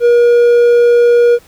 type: tone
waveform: triangle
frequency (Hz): 477.4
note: A#4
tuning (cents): +41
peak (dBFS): -3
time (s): 0-1.39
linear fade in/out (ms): 50
effects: pink hiss -45 dBFS RMS until 1.47 s